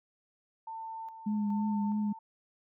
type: tone with tremolo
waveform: sine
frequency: 896 Hz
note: A5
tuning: 31 cents sharp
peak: -38 dBFS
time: 0.67-2.19 s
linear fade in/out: 5 ms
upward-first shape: square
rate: 1.2 Hz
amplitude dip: 55%
type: tone with vibrato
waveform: sine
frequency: 207.9 Hz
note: G#3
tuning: 2 cents sharp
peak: -28 dBFS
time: 1.26-2.13 s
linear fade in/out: 10 ms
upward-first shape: triangle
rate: 3.1 Hz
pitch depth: 33 cents each way
effects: none